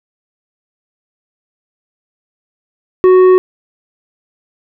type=tone with tanh clipping; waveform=sine; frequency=370 Hz; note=F#4; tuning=in tune; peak=-5 dBFS; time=3.04-3.38 s; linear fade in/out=0 ms; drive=8 dB; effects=none